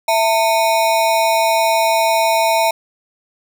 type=ring-modulated tone; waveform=square; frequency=782 Hz; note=G5; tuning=4 cents flat; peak=-10 dBFS; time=0.08-2.71 s; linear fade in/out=5 ms; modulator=121 Hz; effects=none